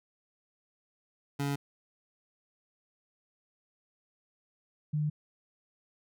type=tone pair in turn; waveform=25% pulse / sine; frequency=141.3 / 150.67 Hz; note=C#3 / D3; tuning=+34 / +45 cents; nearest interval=minor second; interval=111 cents; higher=second; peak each=-26 / -27 dBFS; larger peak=first; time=1.39-1.56 / 4.93-5.1 s; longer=neither; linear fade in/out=10 ms; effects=none